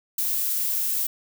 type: noise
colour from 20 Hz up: violet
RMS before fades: -25 dBFS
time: 0.18-1.07 s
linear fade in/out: 5 ms
effects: none